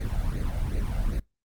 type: noise with flanger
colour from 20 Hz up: brown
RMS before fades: -27 dBFS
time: 0-1.2 s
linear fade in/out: 10 ms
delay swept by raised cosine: 0.46 to 1.44 ms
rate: 2.6 Hz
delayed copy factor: +0.7
effects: noise-tail reverb RT60 0.2 s tail -24 dB re dry + Opus 32 kbps